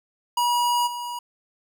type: tone with level steps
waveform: square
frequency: 964 Hz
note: B5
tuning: 42 cents flat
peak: -20 / -30 dBFS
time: 0.37-1.19 s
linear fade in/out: 5 ms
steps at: 0.86 s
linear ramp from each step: 20 ms
effects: none